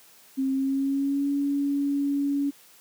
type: tone with pitch glide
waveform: sine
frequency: 267.1 to 282.3 Hz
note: C4 to C#4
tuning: +36 to +32 cents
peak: -22 dBFS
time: 0.37-2.51 s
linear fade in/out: 20 ms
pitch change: +96 cents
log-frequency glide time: 0.51-1.29 s
effects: white hiss -54 dBFS RMS until 2.8 s + high-pass 150 Hz 12 dB/octave